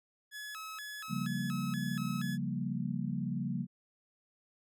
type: tone with vibrato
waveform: sawtooth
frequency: 1480 Hz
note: F#6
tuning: in tune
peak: -38 dBFS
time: 0.31-2.38 s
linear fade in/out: 50 ms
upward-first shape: square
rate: 2.1 Hz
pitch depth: 240 cents each way
type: chord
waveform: sine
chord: G half-diminished seventh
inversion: second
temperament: equal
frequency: 138.59 / 174.61 / 196 / 233.1 Hz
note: Db3 / F3 / G3 / Bb3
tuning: 0 / 0 / 0 / 0 cents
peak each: -38 dBFS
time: 1.08-3.67 s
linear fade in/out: 50 ms
effects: none